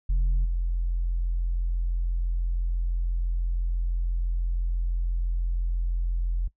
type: tone with level steps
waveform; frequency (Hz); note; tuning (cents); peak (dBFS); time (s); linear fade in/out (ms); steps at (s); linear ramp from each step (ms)
sine; 43; F1; -26; -17 / -22; 0.09-6.48; 10; 0.44; 20
effects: noise-tail reverb RT60 0.1 s tail -20 dB re dry + tanh soft clip ceiling -19 dBFS